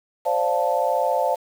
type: chord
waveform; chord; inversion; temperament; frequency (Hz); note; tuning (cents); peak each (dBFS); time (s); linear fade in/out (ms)
sine; D minor seventh; third; equal with one note detuned; 523.3 / 584.6 / 698.5 / 880; C5 / D5 / F5 / A5; 0 / -8 / 0 / 0; -24; 0.25-1.36; 20
effects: 7-bit